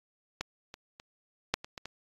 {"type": "clicks", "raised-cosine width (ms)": 0.2, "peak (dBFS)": [-15, -26, -29, -8, -24, -23, -22], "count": 7, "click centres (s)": [0.41, 0.741, 0.999, 1.54, 1.645, 1.778, 1.856], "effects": ["AAC 32 kbps"]}